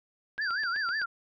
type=click train; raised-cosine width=0.3 ms; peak=-28 dBFS; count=6; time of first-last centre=0.38-1.017 s; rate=7.85 Hz
type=tone with vibrato; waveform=sine; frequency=1551 Hz; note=G6; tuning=19 cents flat; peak=-28 dBFS; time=0.38-1.06 s; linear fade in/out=10 ms; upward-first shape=sine; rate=5.5 Hz; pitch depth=230 cents each way
type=tone with tremolo; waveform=sine; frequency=4699 Hz; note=D8; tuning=in tune; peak=-37 dBFS; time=0.41-1.04 s; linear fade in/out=10 ms; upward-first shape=triangle; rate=5.3 Hz; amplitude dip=25%
effects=none